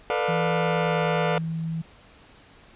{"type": "chord", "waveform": "sawtooth", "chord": "B half-diminished seventh", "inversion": "third", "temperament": "just", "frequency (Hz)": [444.5, 493.9, 592.7, 711.2], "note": ["A4", "B4", "D5", "F5"], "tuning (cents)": [18, 0, 16, 31], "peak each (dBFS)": -24, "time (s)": [0.1, 1.38], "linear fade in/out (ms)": 0}
{"type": "tone with pitch glide", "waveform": "sine", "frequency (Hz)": [165.8, 162.95], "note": ["E3", "E3"], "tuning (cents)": [10, -20], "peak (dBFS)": -26, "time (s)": [0.28, 1.82], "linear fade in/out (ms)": 10, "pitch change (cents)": -30, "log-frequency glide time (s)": [0.81, 0.98]}
{"effects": ["pink hiss -52 dBFS RMS until 2.75 s", "resampled to 8000 Hz"]}